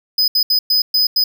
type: tone bursts at uneven times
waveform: square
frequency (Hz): 5010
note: D#8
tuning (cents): +11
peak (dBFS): -12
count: 6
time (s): 0.18-0.28 / 0.35-0.43 / 0.5-0.59 / 0.7-0.82 / 0.94-1.07 / 1.16-1.24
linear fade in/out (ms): 5
effects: none